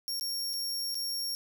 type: tone with dropouts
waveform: sawtooth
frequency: 5530 Hz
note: F8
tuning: 18 cents flat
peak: -29 dBFS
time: 0.08-1.35 s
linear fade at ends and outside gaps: 0 ms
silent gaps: 0.197-0.21 / 0.533-0.537 / 0.945-0.953 s
effects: none